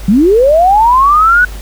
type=linear sweep; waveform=sine; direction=up; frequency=177.6 to 1500 Hz; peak=-4 dBFS; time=0.08-1.45 s; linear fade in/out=5 ms; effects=added 50 Hz sine -22 dBFS peak until 1.61 s + pink hiss -33 dBFS RMS until 1.61 s